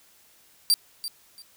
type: tone with echo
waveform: sawtooth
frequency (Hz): 4699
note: D8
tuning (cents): 0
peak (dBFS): -14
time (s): 0.7-0.74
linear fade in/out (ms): 0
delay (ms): 340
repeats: 2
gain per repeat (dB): -13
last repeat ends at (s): 1.42
effects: white hiss -58 dBFS RMS until 1.56 s